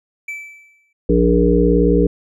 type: tone with exponential decay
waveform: triangle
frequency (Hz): 2317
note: D7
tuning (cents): -24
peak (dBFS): -21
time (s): 0.28-0.93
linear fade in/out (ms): 5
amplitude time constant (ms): 140
type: harmonic tone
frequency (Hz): 58.9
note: A#1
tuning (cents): +19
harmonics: 1 / 3 / 5 / 7 / 8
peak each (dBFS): -17 / -17 / -17 / -17 / -17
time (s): 1.09-2.07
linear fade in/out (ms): 5
effects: none